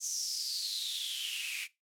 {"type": "noise with high-pass filter sweep", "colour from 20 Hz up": "white", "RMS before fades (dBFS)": -36, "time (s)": [0, 1.68], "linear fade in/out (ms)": 50, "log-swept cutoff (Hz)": [6300, 2300], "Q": 8.4, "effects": ["noise-tail reverb RT60 0.2 s tail -18 dB re dry", "low-pass 11000 Hz 12 dB/octave"]}